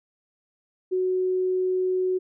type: tone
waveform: sine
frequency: 370 Hz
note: F#4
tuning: in tune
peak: -21 dBFS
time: 0.91-2.19 s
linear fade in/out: 20 ms
effects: none